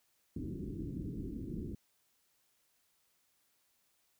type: low-pass noise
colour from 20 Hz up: white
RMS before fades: -41 dBFS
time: 0.36-1.75 s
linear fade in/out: 5 ms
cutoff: 350 Hz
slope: 48 dB/octave
effects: white hiss -75 dBFS RMS until 4.19 s